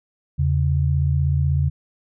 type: tone pair together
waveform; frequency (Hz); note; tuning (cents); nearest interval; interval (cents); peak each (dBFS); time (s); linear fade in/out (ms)
sine; 82.41 / 138.6; E2 / C#3; 0 / 0; major sixth; 900; -19; 0.38-1.7; 20
effects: none